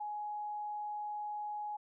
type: tone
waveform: sine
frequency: 837 Hz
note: G#5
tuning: 13 cents sharp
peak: -37 dBFS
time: 0-1.77 s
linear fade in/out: 10 ms
effects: none